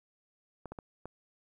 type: clicks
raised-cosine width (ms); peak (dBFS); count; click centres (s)
1; -28; 4; 0.657 / 0.72 / 0.788 / 1.056
effects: 11-bit